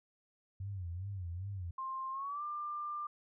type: tone with vibrato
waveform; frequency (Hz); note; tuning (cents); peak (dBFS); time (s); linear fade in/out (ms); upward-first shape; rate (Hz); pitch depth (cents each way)
sine; 92.5; F#2; 0; -38; 0.6-1.71; 5; sine; 2.5; 150
type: tone with pitch glide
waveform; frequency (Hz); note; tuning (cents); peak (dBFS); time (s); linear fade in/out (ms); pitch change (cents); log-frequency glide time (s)
sine; 1056 to 1192.2; C6 to D6; +16 to +26; -37; 1.78-3.07; 5; +210; 2.11-2.43
effects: none